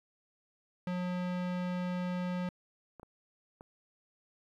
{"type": "tone", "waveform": "square", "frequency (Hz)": 180, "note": "F#3", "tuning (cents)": -47, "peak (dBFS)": -33, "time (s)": [0.87, 2.49], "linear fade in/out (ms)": 2}
{"type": "clicks", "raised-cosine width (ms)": 1, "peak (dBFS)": -35, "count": 3, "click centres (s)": [2.997, 3.031, 3.609]}
{"effects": ["low-pass 3000 Hz 12 dB/octave", "11-bit"]}